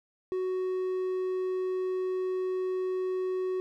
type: tone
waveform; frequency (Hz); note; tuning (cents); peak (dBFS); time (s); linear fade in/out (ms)
triangle; 371.2; F#4; +6; -26; 0.32-3.6; 0
effects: none